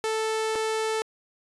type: tone with dropouts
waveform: sawtooth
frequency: 440 Hz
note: A4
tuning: in tune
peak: -21 dBFS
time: 0.04-1.02 s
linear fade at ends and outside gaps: 0 ms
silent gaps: 0.553-0.557 s
effects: resampled to 24000 Hz

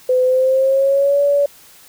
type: tone with pitch glide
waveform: sine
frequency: 508 to 570.2 Hz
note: B4 to C#5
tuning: +49 to +49 cents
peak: -11 dBFS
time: 0.09-1.46 s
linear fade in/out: 5 ms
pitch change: +200 cents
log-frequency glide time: 0.24-1.21 s
effects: white hiss -45 dBFS RMS until 1.88 s

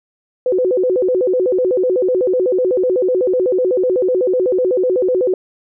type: tone with vibrato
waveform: sine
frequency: 431.6 Hz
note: A4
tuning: 33 cents flat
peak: -12 dBFS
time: 0.46-5.34 s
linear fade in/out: 2 ms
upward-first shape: square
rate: 8 Hz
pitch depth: 270 cents each way
effects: none

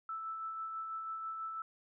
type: tone with tremolo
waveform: sine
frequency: 1318 Hz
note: E6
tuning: 1 cent flat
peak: -37 dBFS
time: 0.09-1.62 s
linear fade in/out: 2 ms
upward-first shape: sine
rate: 6.1 Hz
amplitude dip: 30%
effects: none

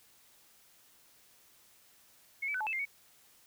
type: tone with pitch steps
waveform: sine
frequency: 2181 / 2301 / 1507 / 860 / 2631 / 2106 / 2231 Hz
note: C#7 / D7 / F#6 / A5 / E7 / C7 / C#7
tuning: -29 / -36 / +31 / -40 / -4 / +11 / +11 cents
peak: -32 dBFS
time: 2.42-2.854 s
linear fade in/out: 10 ms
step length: 62 ms
effects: white hiss -63 dBFS RMS until 3.46 s

